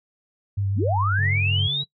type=tone with vibrato; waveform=sine; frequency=99 Hz; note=G2; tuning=18 cents sharp; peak=-21 dBFS; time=0.57-1.68 s; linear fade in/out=10 ms; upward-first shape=square; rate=6.7 Hz; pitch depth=17 cents each way
type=linear sweep; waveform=sine; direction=up; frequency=131.9 to 3951 Hz; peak=-22 dBFS; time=0.75-1.85 s; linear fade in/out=50 ms
type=tone with tremolo; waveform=triangle; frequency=141.9 Hz; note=C#3; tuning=41 cents sharp; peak=-25 dBFS; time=1.18-1.84 s; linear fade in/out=10 ms; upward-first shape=triangle; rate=2.9 Hz; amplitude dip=40%
effects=noise-tail reverb RT60 0.1 s tail -20 dB re dry